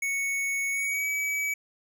square tone with pitch glide, 2217 to 2283 Hz, C#7 to D7, 0 to -50 cents, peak -27 dBFS, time 0.02-1.54 s, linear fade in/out 5 ms, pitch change +50 cents, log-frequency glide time 0.71-1.08 s, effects none

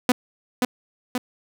sawtooth tone with echo, 249.5 Hz, B3, 18 cents sharp, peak -10 dBFS, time 0.09-0.12 s, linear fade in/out 2 ms, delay 530 ms, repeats 2, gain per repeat -4 dB, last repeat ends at 1.18 s, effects none

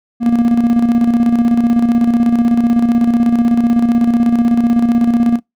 triangle tone with tremolo, 235.5 Hz, A#3, 18 cents sharp, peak -5 dBFS, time 0.2-5.4 s, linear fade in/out 50 ms, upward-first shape square, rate 16 Hz, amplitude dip 50%, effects noise-tail reverb RT60 0.2 s tail -26 dB re dry

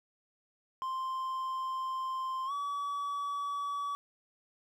triangle tone with pitch glide, 1046.5 to 1141.2 Hz, C6 to C#6, 0 to +50 cents, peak -31 dBFS, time 0.82-3.95 s, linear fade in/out 0 ms, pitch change +150 cents, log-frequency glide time 2.46-2.52 s, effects none

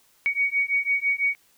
sine beating tone pair, 2241 / 2247 Hz, C#7 / C#7, +18 / +23 cents, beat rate 6 Hz, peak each -24 dBFS, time 0.26-1.35 s, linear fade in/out 0 ms, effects white hiss -61 dBFS RMS until 1.57 s

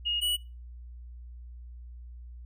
sine / square tone pair in turn, 2865 / 2935 Hz, F7 / F#7, +44 / -15 cents, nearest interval unison, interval 41 cents, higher second, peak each -26 dBFS, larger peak neither, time 0.05-0.21 / 0.21-0.37 s, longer neither, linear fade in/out 20 ms, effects noise-tail reverb RT60 0.3 s tail -21 dB re dry + added 60 Hz sine -42 dBFS peak until 2.45 s

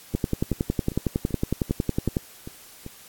two click trains, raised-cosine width 3 ms, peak -22 / -9 dBFS, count 8 / 23, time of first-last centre 0.14-2.864 / 0.15-2.168 s, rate 2.57 / 10.9 Hz, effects white hiss -48 dBFS RMS until 3.08 s + AAC 64 kbps

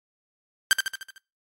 sawtooth tone with echo, 1568 Hz, G6, in tune, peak -11 dBFS, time 0.71-0.73 s, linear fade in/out 0 ms, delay 75 ms, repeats 6, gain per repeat -5 dB, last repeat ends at 1.18 s, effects noise-tail reverb RT60 0.3 s tail -24 dB re dry + MP3 64 kbps

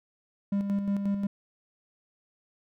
triangle tone with tremolo, 200 Hz, G3, 35 cents sharp, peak -22 dBFS, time 0.52-1.27 s, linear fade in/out 5 ms, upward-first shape square, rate 5.6 Hz, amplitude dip 45%, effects none

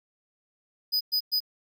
square tone bursts, 4978 Hz, D#8, in tune, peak -23 dBFS, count 3, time 0.92-1.404 s, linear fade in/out 20 ms, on 88 ms, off 110 ms, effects none

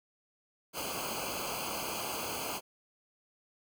pink noise with comb filter, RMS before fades -37 dBFS, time 0.73-2.61 s, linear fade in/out 50 ms, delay 0.54 ms, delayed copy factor -1, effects none

